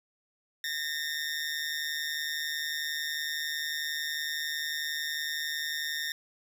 20% pulse tone with amplitude modulation, 1827 Hz, A#6, 35 cents flat, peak -23 dBFS, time 0.64-6.12 s, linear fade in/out 2 ms, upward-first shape sine, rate 151 Hz, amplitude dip 70%, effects none

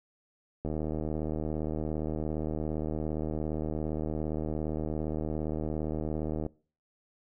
click train, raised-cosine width 2 ms, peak -20 dBFS, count 451, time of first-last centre 0.65-6.464 s, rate 77.4 Hz, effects noise-tail reverb RT60 0.4 s tail -22 dB re dry

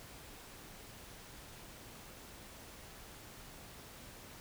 silence, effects pink hiss -53 dBFS RMS until 4.4 s

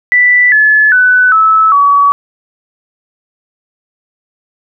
sine tone with pitch steps, 1975.5 / 1719.8 / 1497.1 / 1303.3 / 1134.6 Hz, B6 / A6 / F#6 / E6 / C#6, 0 / -40 / +20 / -20 / +40 cents, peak -4 dBFS, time 0.12-2.12 s, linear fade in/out 0 ms, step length 400 ms, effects none

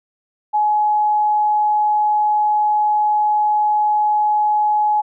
sine tone, 844 Hz, G#5, 28 cents sharp, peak -13 dBFS, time 0.53-5.02 s, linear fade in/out 20 ms, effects none

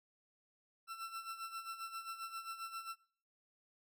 40% pulse tone with tremolo, 1343 Hz, E6, 32 cents sharp, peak -40 dBFS, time 0.87-2.96 s, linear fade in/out 50 ms, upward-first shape sine, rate 7.5 Hz, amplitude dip 70%, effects noise-tail reverb RT60 0.6 s tail -25 dB re dry

